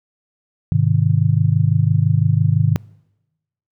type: chord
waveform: sine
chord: Ab major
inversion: none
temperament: just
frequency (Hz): 103.83 / 129.78 / 155.74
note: Ab2 / C3 / Eb3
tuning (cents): 0 / -14 / +2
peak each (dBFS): -17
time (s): 0.72-2.76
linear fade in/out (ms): 0
effects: noise-tail reverb RT60 1.0 s tail -26 dB re dry